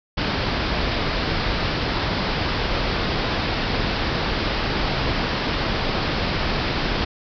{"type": "low-pass noise", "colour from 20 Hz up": "pink", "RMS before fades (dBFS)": -23, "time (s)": [0.17, 7.05], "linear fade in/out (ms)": 10, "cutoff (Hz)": 5200, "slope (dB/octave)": 96, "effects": []}